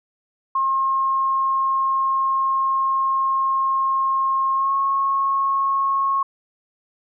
sine tone with pitch glide, 1072 to 1091.4 Hz, C6 to C#6, +42 to -27 cents, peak -17 dBFS, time 0.55-6.23 s, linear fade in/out 5 ms, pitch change +31 cents, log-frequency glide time 4.55-4.73 s, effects none

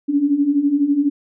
sine beating tone pair, 277.2 / 289.2 Hz, C#4 / D4, 0 / -27 cents, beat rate 12 Hz, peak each -20 / -15 dBFS, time 0.08-1.1 s, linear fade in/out 20 ms, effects none

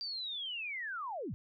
sine linear sweep, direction down, 4724 to 76.7 Hz, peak -37 dBFS, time 0.01-1.34 s, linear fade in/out 0 ms, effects none

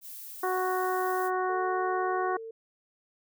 violet noise, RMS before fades -43 dBFS, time 0.01-1.31 s, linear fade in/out 50 ms
harmonic tone, 370 Hz, F#4, in tune, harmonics 1 / 2 / 3 / 4 / 5, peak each -30 / -31 / -32 / -37 / -42 dBFS, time 0.43-2.37 s, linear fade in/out 5 ms
sine tone with pitch glide, 445.9 to 450.8 Hz, A4 to A4, +23 to +42 cents, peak -38 dBFS, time 1.49-2.51 s, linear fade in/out 5 ms, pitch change +19 cents, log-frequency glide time 1.87-2.36 s
effects none

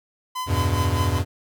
45% pulse tone with tremolo, 1015 Hz, B5, 47 cents sharp, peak -25 dBFS, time 0.35-1.19 s, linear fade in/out 10 ms, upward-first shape sine, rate 4.9 Hz, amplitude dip 75%
square chord, E minor, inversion none, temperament equal with one note detuned, 83.46 / 98 / 123.47 Hz, E2 / G2 / B2, +22 / 0 / 0 cents, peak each -24 / -24 / -28 dBFS, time 0.46-1.25 s, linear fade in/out 50 ms
effects none

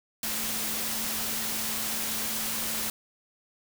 sine tone in noise, 220 Hz, A3, in tune, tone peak -42 dBFS, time 0.23-2.9 s, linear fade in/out 2 ms, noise white, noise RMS -31 dBFS, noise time 0.23-2.9 s, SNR -14 dB, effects none

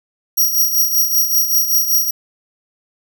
5% pulse tone with tremolo, 5710 Hz, F8, 37 cents sharp, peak -4 dBFS, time 0.37-2.11 s, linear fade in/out 10 ms, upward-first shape triangle, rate 5.2 Hz, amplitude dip 70%, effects none

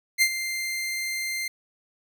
sawtooth tone with ADSR envelope, 2093 Hz, C7, in tune, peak -12 dBFS, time 0.18-1.48 s, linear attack 39 ms, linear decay 65 ms, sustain -12 dB, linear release 5 ms, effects none

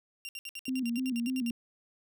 sawtooth tone bursts, 2774 Hz, F7, 12 cents flat, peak -35 dBFS, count 13, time 0.25-1.501 s, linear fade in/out 0 ms, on 39 ms, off 62 ms
sine tone with vibrato, 246.9 Hz, B3, in tune, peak -29 dBFS, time 0.68-1.51 s, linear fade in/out 2 ms, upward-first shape square, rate 3.4 Hz, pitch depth 85 cents each way
effects none

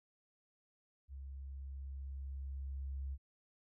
sine tone with level ramp, 67.9 Hz, C#2, 35 cents flat, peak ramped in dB -45 to -38 dBFS, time 1.08-3.18 s, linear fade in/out 50 ms, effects none

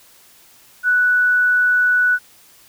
sine tone, 1480 Hz, F#6, in tune, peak -12 dBFS, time 0.83-2.19 s, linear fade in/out 50 ms, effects white hiss -49 dBFS RMS until 2.68 s

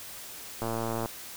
click train, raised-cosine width 1 ms, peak -18 dBFS, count 51, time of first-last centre 0.62-1.059 s, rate 114 Hz, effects white hiss -43 dBFS RMS until 1.36 s

